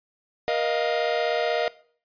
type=chord; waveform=45% pulse; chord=Bb suspended fourth; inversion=none; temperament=equal with one note detuned; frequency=474.3 / 622.3 / 698.5 Hz; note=Bb4 / Eb5 / F5; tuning=+30 / 0 / 0 cents; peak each=-27 / -26 / -27 dBFS; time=0.48-1.68 s; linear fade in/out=0 ms; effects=noise-tail reverb RT60 0.5 s tail -20 dB re dry + resampled to 11025 Hz